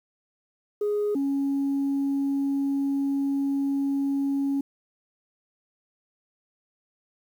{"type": "tone pair in turn", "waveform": "sine", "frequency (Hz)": [415.3, 277.2], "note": ["G#4", "C#4"], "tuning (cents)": [0, 0], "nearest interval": "perfect fifth", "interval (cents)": 700, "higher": "first", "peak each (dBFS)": -21, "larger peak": "neither", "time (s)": [[0.81, 1.15], [1.15, 4.61]], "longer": "second", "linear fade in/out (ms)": 5, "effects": ["tanh soft clip ceiling -20 dBFS", "9-bit"]}